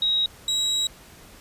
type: tone pair in turn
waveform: sine / 35% pulse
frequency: 3810 / 3852 Hz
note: A#7 / B7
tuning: +37 / -44 cents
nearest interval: unison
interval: 19 cents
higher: second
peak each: -19 dBFS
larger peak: neither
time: 0.02-0.26 / 0.48-0.87 s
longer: second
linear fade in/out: 2 ms
effects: pink hiss -48 dBFS RMS until 1.4 s + resampled to 32000 Hz